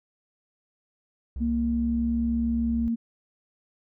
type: tone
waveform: triangle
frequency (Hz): 65.41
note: C2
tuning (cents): 0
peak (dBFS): -28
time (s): 1.36-2.88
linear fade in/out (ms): 0
type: tone with pitch glide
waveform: sine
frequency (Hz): 233.1 to 231.1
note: A#3 to A#3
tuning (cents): 0 to -15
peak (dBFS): -23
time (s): 1.4-2.96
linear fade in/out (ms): 20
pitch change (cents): -15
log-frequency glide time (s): 1.8-2.79
effects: none